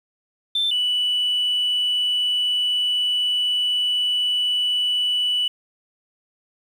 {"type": "tone pair in turn", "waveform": "sine", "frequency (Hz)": [3551, 2964], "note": ["A7", "F#7"], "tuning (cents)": [15, 2], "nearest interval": "minor third", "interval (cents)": 313, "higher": "first", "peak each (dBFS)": -17, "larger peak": "neither", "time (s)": [[0.55, 0.71], [0.71, 5.48]], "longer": "second", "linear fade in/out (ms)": 5, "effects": ["tanh soft clip ceiling -15 dBFS", "8-bit"]}